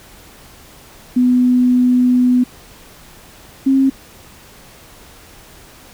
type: tone pair in turn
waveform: sine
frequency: 249.2 / 268.5 Hz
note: B3 / C4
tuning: +16 / +45 cents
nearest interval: minor second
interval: 129 cents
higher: second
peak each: -9 dBFS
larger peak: neither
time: 1.16-2.44 / 3.66-3.9 s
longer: first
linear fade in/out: 10 ms
effects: pink hiss -42 dBFS RMS until 5.93 s